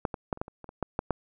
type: clicks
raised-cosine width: 1 ms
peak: -12 / -19 / -13 / -30 / -16 / -29 / -29 / -28 / -14 / -13 / -11 dBFS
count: 11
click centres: 0.052 / 0.142 / 0.328 / 0.374 / 0.415 / 0.481 / 0.643 / 0.691 / 0.827 / 0.991 / 1.107 s
effects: none